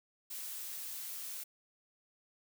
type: noise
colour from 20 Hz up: blue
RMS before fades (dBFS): -43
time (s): 0.3-1.44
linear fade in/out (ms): 10
effects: none